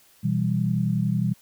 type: chord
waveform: sine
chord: E minor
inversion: second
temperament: equal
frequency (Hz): 123.47 / 164.81 / 196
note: B2 / E3 / G3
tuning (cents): 0 / 0 / 0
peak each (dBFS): -25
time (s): 0.23-1.34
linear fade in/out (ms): 20
effects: white hiss -57 dBFS RMS until 1.41 s